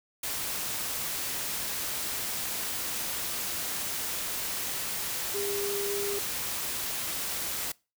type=tone in noise; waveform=sine; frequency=403.1 Hz; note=G4; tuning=48 cents sharp; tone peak=-31 dBFS; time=5.34-6.19 s; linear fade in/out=5 ms; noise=white; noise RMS=-33 dBFS; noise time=0.23-7.72 s; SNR=-1 dB; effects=noise-tail reverb RT60 0.3 s tail -24 dB re dry